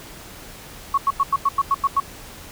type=tone bursts; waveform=sine; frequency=1108.7 Hz; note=C#6; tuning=in tune; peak=-14 dBFS; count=9; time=0.94-2.001 s; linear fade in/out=5 ms; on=37 ms; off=91 ms; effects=pink hiss -40 dBFS RMS until 2.51 s